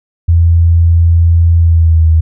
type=tone with pitch glide; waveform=sine; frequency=84.1 to 80.35 Hz; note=E2 to E2; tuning=+35 to -44 cents; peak=-4 dBFS; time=0.28-2.21 s; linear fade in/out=10 ms; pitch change=-79 cents; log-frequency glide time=1.58-2.08 s; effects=none